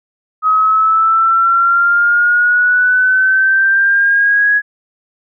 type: exponential sweep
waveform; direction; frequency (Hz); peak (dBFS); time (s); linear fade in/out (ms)
sine; up; 1265 to 1675; -8; 0.42-4.62; 50
effects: none